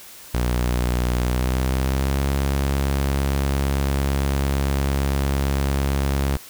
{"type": "tone with pitch glide", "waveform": "sawtooth", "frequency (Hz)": [61, 68.87], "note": ["B1", "C#2"], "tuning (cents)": [-21, -11], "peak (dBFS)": -15, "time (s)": [0.34, 6.37], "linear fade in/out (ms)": 5, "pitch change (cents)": 210, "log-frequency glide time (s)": [1.17, 2.2], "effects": ["white hiss -42 dBFS RMS until 6.49 s"]}